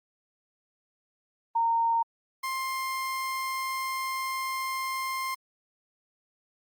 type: tone pair in turn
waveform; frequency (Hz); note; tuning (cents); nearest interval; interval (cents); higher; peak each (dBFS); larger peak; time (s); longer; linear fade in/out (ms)
sine / 30% pulse; 921 / 1054.4; A#5 / C6; -21 / +13; major second; 234; second; -22 / -27; first; 1.55-2.03 / 2.43-5.35; second; 10
effects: Opus 32 kbps